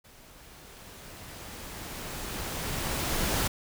pink noise with level ramp, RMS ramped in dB -54 to -27 dBFS, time 0.04-3.48 s, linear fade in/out 10 ms, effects none

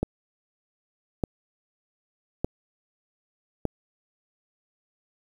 click train, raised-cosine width 2 ms, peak -11 dBFS, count 4, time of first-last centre 0.03-3.653 s, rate 0.828 Hz, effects 8-bit

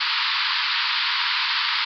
white band-pass noise, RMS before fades -23 dBFS, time 0-1.85 s, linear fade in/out 10 ms, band 910 to 4800 Hz, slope 96 dB/octave, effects none

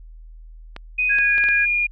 clicks, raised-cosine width 0.3 ms, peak -17 dBFS, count 5, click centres 0.764 / 1.186 / 1.381 / 1.439 / 1.487 s
sine tone with pitch glide, 2495 to 2424 Hz, D#7 to D#7, +4 to -46 cents, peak -17 dBFS, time 0.98-1.87 s, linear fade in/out 10 ms, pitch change -50 cents, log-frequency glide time 1.15-1.37 s
sine tone, 1649 Hz, G#6, 13 cents flat, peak -18 dBFS, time 1.09-1.66 s, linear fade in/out 20 ms
effects added 40 Hz sine -38 dBFS peak until 1.91 s

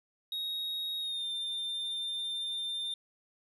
triangle tone with pitch glide, 3767 to 3597 Hz, A#7 to A7, +17 to +37 cents, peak -32 dBFS, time 0.32-2.94 s, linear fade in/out 2 ms, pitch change -80 cents, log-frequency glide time 1-1.27 s, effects none

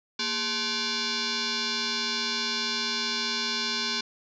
sine tone with frequency modulation, 409.2 Hz, G#4, 26 cents flat, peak -26 dBFS, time 0.19-4.01 s, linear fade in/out 5 ms, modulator 643 Hz, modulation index 8, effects none

